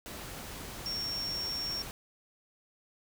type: tone in noise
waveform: sine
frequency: 5510 Hz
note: F8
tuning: 24 cents flat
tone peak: -33 dBFS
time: 0.86-1.82 s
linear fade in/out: 0 ms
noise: pink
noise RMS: -43 dBFS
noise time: 0.06-1.91 s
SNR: +7 dB
effects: none